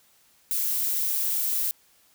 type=noise; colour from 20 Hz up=violet; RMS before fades=-26 dBFS; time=0.51-1.71 s; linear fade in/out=0 ms; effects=white hiss -61 dBFS RMS until 2.14 s